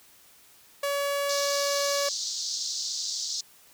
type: tone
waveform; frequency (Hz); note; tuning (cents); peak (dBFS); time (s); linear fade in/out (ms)
sawtooth; 566; C#5; +36; -22; 0.83-2.09; 5
type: band-pass noise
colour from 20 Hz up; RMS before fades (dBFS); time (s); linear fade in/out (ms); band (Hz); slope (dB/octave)
pink; -32; 1.29-3.41; 5; 4100 to 6800; 48
effects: white hiss -56 dBFS RMS until 3.73 s